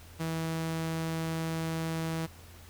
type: tone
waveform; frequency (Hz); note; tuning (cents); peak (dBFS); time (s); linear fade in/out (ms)
sawtooth; 162.5; E3; -24; -27; 0.19-2.27; 20
effects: added 85 Hz sine -50 dBFS peak until 2.69 s + pink hiss -54 dBFS RMS until 2.69 s